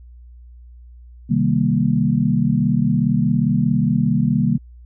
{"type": "chord", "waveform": "sine", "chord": "C minor seventh", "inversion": "none", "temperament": "equal", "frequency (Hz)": [130.81, 155.56, 196, 233.1], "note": ["C3", "Eb3", "G3", "Bb3"], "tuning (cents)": [0, 0, 0, 0], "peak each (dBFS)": [-21, -20, -20, -19], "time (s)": [1.29, 4.58], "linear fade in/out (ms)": 20, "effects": ["added 60 Hz sine -39 dBFS peak until 4.85 s"]}